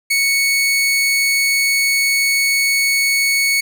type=tone; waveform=sawtooth; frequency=2217 Hz; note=C#7; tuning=in tune; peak=-10 dBFS; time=0.1-3.61 s; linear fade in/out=10 ms; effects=none